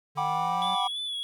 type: exponential sweep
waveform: square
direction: up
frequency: 146.4 to 190 Hz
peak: -39 dBFS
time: 0.15-0.76 s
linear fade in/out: 20 ms
type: chord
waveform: triangle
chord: G major seventh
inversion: third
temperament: just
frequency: 735 / 784 / 980 / 1176 Hz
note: F#5 / G5 / B5 / D6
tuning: -12 / 0 / -14 / +2 cents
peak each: -29 dBFS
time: 0.17-0.88 s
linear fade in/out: 10 ms
type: tone with vibrato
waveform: triangle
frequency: 3415 Hz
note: G#7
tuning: 48 cents sharp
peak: -29 dBFS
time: 0.62-1.23 s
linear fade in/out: 0 ms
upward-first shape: sine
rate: 3.1 Hz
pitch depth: 42 cents each way
effects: none